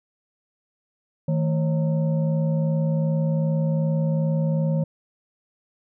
sine tone with frequency modulation, 159.2 Hz, D#3, 40 cents sharp, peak -19 dBFS, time 1.28-4.84 s, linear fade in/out 5 ms, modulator 381 Hz, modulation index 0.63, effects none

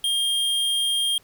square tone, 3215 Hz, G7, 43 cents sharp, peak -21 dBFS, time 0.04-1.18 s, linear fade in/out 2 ms, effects pink hiss -57 dBFS RMS until 1.23 s

